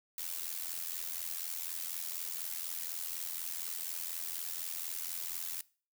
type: noise with amplitude modulation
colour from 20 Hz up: blue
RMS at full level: -36 dBFS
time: 0.18-5.61 s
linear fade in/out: 2 ms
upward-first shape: sine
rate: 84.1 Hz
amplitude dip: 80%
effects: noise-tail reverb RT60 0.4 s tail -21 dB re dry